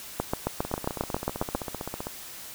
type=two click trains; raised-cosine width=1 ms; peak=-11 / -18 dBFS; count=11 / 23; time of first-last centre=0.2-1.55 / 0.65-2.069 s; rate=7.41 / 15.5 Hz; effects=white hiss -42 dBFS RMS until 2.54 s